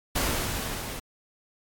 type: noise with level ramp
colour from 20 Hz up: pink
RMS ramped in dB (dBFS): -25 to -37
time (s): 0.15-1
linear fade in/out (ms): 10
effects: AAC 64 kbps